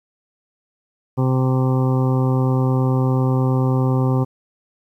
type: harmonic tone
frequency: 129.8 Hz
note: C3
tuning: 13 cents flat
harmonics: 1 / 2 / 3 / 4 / 6 / 7 / 8 / 9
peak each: -16 / -22 / -26 / -28 / -32 / -33 / -34 / -35 dBFS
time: 1.17-4.25 s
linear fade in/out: 20 ms
effects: 9-bit